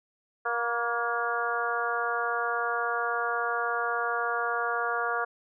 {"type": "harmonic tone with a mistuned harmonic", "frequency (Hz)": 236.4, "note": "A#3", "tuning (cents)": 24, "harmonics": [2, 3, 4, 5, 6, 7], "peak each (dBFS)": [-34, -33, -37, -32, -31, -36], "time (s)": [0.45, 5.25], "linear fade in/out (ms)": 10, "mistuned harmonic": 5, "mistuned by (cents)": -35, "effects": []}